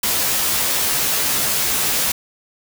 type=noise with comb filter; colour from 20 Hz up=white; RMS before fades=-19 dBFS; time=0.03-2.12 s; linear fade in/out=5 ms; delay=14 ms; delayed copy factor=+0.85; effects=none